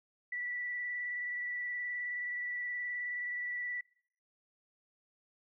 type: tone with vibrato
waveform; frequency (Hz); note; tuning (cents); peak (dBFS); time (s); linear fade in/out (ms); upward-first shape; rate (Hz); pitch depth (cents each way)
sine; 1960; B6; -14; -35; 0.32-3.81; 5; sine; 19; 15
effects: noise-tail reverb RT60 0.6 s tail -24 dB re dry